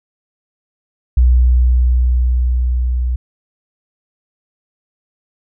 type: tone with level ramp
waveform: sine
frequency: 61.74 Hz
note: B1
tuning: in tune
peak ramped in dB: -6 to -14 dBFS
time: 1.17-3.16 s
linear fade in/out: 5 ms
effects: none